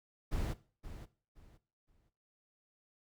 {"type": "noise with echo", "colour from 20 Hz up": "brown", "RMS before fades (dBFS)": -35, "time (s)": [0.31, 0.54], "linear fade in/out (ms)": 20, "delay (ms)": 520, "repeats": 3, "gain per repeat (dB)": -12, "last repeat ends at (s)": 2.1, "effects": ["noise-tail reverb RT60 0.4 s tail -17 dB re dry"]}